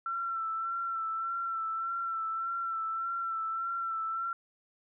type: tone with vibrato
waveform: sine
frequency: 1344 Hz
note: E6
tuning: 33 cents sharp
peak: -31 dBFS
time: 0.06-4.33 s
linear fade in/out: 2 ms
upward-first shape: sine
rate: 1.7 Hz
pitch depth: 30 cents each way
effects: none